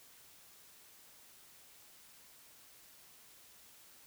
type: silence
effects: white hiss -60 dBFS RMS until 4.06 s